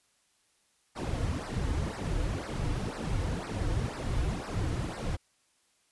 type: noise with flanger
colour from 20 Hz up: brown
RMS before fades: -32 dBFS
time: 0.95-5.17 s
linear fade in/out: 20 ms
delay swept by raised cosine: 0.29 to 5.19 ms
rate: 2 Hz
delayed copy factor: -0.9
effects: white hiss -70 dBFS RMS until 5.91 s + resampled to 24000 Hz